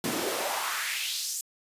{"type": "noise with high-pass filter sweep", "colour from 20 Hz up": "pink", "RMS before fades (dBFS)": -31, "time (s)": [0.04, 1.41], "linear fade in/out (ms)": 2, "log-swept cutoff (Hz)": [210, 7500], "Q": 2.3, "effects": ["resampled to 32000 Hz"]}